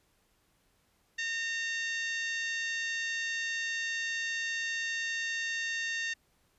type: harmonic tone with a mistuned harmonic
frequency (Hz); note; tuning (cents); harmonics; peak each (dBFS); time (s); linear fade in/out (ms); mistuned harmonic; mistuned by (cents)
915; A#5; -32; 2 / 3 / 4 / 5 / 6 / 7 / 8; -33 / -39 / -42 / -46 / -50 / -45 / -54; 1.18-6.14; 10; 7; -23
effects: pink hiss -71 dBFS RMS until 6.58 s + resampled to 32000 Hz